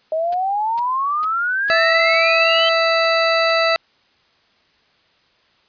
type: exponential sweep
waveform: sine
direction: up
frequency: 622.3 to 3127 Hz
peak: -17 dBFS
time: 0.12-2.69 s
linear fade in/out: 2 ms
type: noise bursts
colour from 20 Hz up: white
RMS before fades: -34 dBFS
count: 8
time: 0.32-3.514 s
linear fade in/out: 5 ms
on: 23 ms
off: 430 ms
type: harmonic tone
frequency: 659.3 Hz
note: E5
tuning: in tune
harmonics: 1 / 2 / 3 / 4 / 6 / 7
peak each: -17 / -20 / -22 / -23 / -25 / -25 dBFS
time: 1.7-3.76 s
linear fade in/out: 0 ms
effects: white hiss -58 dBFS RMS until 5.68 s + resampled to 11025 Hz